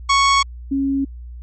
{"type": "tone pair in turn", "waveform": ["sawtooth", "sine"], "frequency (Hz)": [1108.7, 273.8], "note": ["C#6", "C#4"], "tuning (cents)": [0, -21], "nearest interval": "2 octaves", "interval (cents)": 2421, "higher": "first", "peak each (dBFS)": [-8, -16], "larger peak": "first", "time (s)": [[0.09, 0.43], [0.71, 1.05]], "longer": "neither", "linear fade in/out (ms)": 10, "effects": ["added 60 Hz sine -31 dBFS peak until 1.42 s", "MP3 32 kbps"]}